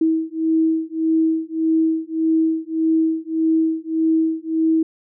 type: beating tone pair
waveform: sine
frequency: 320.9 / 322.6 Hz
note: E4 / E4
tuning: -46 / -37 cents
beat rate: 1.7 Hz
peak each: -19 dBFS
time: 0.01-4.83 s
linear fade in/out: 5 ms
effects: none